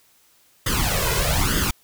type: noise with flanger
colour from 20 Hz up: pink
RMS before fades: -21 dBFS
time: 0.66-1.71 s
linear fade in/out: 5 ms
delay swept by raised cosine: 0.61 to 2.01 ms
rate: 1.1 Hz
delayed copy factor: +0.8
effects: white hiss -58 dBFS RMS until 1.83 s